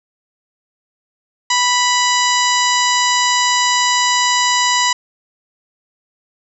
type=harmonic tone with a mistuned harmonic; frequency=986 Hz; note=B5; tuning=3 cents flat; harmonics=1 / 2 / 3 / 4 / 5 / 6 / 7 / 8; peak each=-16 / -19 / -21 / -22 / -23 / -24 / -24 / -25 dBFS; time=1.5-4.93 s; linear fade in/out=5 ms; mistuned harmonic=8; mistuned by=-75 cents; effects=none